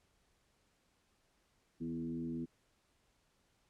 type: tone with frequency modulation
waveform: sine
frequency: 246.9 Hz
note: B3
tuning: in tune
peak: -37 dBFS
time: 1.8-2.46 s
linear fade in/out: 20 ms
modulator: 84.3 Hz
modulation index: 1
effects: pink hiss -75 dBFS RMS until 3.69 s + low-pass 10000 Hz 12 dB/octave